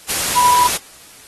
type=tone in noise; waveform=sine; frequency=985 Hz; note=B5; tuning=5 cents flat; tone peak=-10 dBFS; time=0.35-0.68 s; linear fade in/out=20 ms; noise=white; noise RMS=-19 dBFS; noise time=0.08-0.78 s; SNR=+6 dB; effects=white hiss -42 dBFS RMS until 1.27 s + AAC 32 kbps